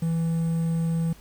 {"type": "tone with quantisation", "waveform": "triangle", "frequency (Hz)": 164.81, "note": "E3", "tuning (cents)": 0, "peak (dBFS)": -20, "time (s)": [0.02, 1.13], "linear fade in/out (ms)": 5, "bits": 8, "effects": ["added 50 Hz sine -51 dBFS peak until 1.2 s", "pink hiss -53 dBFS RMS until 1.2 s"]}